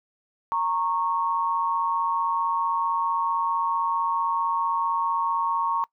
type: tone pair together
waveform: sine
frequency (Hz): 924.5 / 1100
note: A#5 / C#6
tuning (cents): -15 / -14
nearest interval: minor third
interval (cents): 301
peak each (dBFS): -25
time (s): 0.52-5.84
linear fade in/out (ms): 0
effects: noise-tail reverb RT60 0.1 s tail -22 dB re dry